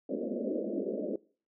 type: band-pass noise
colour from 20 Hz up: pink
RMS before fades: -34 dBFS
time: 0.09-1.16 s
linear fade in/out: 5 ms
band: 200 to 610 Hz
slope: 96 dB/octave
effects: noise-tail reverb RT60 0.4 s tail -21 dB re dry